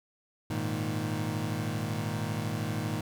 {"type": "chord", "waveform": "25% pulse", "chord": "Ab suspended second", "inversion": "none", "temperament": "equal", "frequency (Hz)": [103.83, 116.54, 155.56], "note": ["Ab2", "Bb2", "Eb3"], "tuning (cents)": [0, 0, 0], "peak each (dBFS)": -31, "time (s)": [0.5, 3.01], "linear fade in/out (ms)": 5, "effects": []}